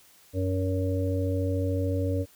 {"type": "harmonic tone", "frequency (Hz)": 93.7, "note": "F#2", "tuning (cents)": 22, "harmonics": [1, 3, 5, 6], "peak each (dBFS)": [-26, -31, -33, -34], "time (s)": [0.33, 2.26], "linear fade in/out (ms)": 50, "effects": ["white hiss -57 dBFS RMS until 2.35 s"]}